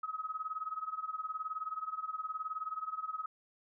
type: tone with tremolo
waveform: sine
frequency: 1273 Hz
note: D#6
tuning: 39 cents sharp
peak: -33 dBFS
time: 0.03-3.26 s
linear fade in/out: 5 ms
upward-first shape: sine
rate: 19 Hz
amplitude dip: 85%
effects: none